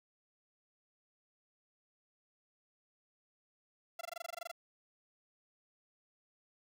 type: tone bursts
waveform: sawtooth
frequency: 680 Hz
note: F5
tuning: 46 cents flat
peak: -36 dBFS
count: 13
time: 3.99-4.515 s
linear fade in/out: 5 ms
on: 21 ms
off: 21 ms
effects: none